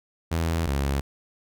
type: tone pair in turn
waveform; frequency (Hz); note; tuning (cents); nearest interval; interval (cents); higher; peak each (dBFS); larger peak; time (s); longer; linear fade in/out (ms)
sawtooth; 82.41 / 69.3; E2 / C#2; 0 / 0; minor third; 300; first; -19; neither; 0.31-0.67 / 0.67-1.01; first; 10
effects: none